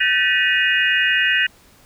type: tone cluster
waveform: sine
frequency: 1530 / 1766 / 1936 / 2496 / 2853 Hz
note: G6 / A6 / B6 / D#7 / F7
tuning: -42 / +6 / -35 / +5 / +36 cents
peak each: -21 dBFS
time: 0-1.47 s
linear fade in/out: 10 ms
effects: pink hiss -51 dBFS RMS until 1.85 s